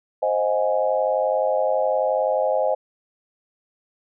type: chord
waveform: sine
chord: F minor seventh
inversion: second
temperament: equal with one note detuned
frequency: 523.3 / 622.3 / 714 / 830.6 Hz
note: C5 / Eb5 / F5 / Ab5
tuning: 0 / 0 / +38 / 0 cents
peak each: -22 / -22 / -28 / -26 dBFS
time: 0.22-2.75 s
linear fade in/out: 10 ms
effects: none